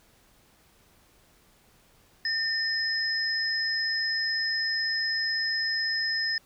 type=tone pair together; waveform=sine; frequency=1808 / 5114 Hz; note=A6 / D#8; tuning=+47 / +47 cents; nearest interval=octave + tritone; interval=1800 cents; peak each=-28 dBFS; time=2.25-6.38 s; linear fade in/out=2 ms; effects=pink hiss -61 dBFS RMS until 6.45 s